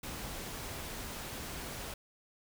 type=noise; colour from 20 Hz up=pink; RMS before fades=-42 dBFS; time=0.03-1.94 s; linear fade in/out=5 ms; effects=none